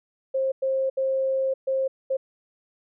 sine tone bursts at uneven times, 532 Hz, C5, 29 cents sharp, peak -21 dBFS, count 5, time 0.34-0.52 / 0.62-0.9 / 0.97-1.54 / 1.67-1.88 / 2.1-2.17 s, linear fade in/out 10 ms, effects none

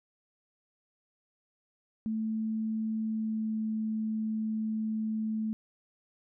sine tone with pitch glide, 220 to 218.5 Hz, A3 to A3, 0 to -12 cents, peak -29 dBFS, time 2.06-5.53 s, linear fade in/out 0 ms, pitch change -12 cents, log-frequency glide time 3-3.59 s, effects none

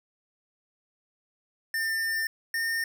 square tone pair in turn, 1799 / 1822 Hz, A6 / A#6, +38 / -40 cents, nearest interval unison, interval 22 cents, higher second, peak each -27 dBFS, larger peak neither, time 1.74-2.27 / 2.54-2.84 s, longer first, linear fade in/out 2 ms, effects none

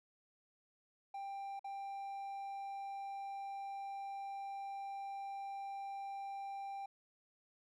triangle tone with dropouts, 790 Hz, G5, 13 cents sharp, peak -40 dBFS, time 1.14-6.86 s, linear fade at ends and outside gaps 5 ms, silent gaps 1.594-1.643 s, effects none

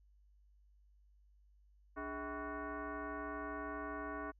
sine tone with frequency modulation, 416.5 Hz, G#4, 5 cents sharp, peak -40 dBFS, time 1.96-4.32 s, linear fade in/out 20 ms, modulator 354 Hz, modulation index 3.3, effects added 50 Hz sine -64 dBFS peak until 4.39 s

